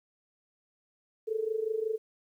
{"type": "tone with amplitude modulation", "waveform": "sine", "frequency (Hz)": 440, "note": "A4", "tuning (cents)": 0, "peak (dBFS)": -25, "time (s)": [1.27, 1.98], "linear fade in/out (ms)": 20, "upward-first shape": "sine", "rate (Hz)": 25.5, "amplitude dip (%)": 80, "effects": ["11-bit"]}